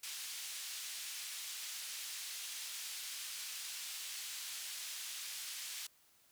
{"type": "band-pass noise", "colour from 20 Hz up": "pink", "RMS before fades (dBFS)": -45, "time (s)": [0.03, 5.87], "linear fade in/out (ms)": 5, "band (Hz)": [3100, 12000], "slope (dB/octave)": 12, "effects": ["white hiss -69 dBFS RMS until 6.31 s"]}